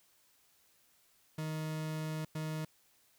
40% pulse tone bursts at uneven times, 156.3 Hz, D#3, 8 cents sharp, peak -35 dBFS, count 2, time 1.38-2.25 / 2.35-2.65 s, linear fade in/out 5 ms, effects white hiss -69 dBFS RMS until 3.18 s

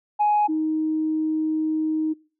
sine tone pair in turn, 836 / 313.1 Hz, G#5 / D#4, +11 / +11 cents, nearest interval octave + perfect fourth, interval 1700 cents, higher first, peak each -15 / -20 dBFS, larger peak first, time 0.19-0.48 / 0.48-2.14 s, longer second, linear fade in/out 20 ms, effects noise-tail reverb RT60 0.4 s tail -24 dB re dry + tanh soft clip ceiling -13 dBFS

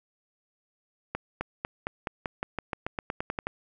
accelerating click train, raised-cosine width 0.5 ms, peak -15 dBFS, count 16, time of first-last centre 1.15-3.47 s, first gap 260 ms, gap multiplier 0.92, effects none

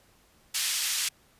white band-pass noise, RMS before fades -29 dBFS, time 0.54-1.09 s, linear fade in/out 10 ms, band 2200 to 8200 Hz, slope 12 dB/octave, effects pink hiss -62 dBFS RMS until 1.39 s + resampled to 32000 Hz

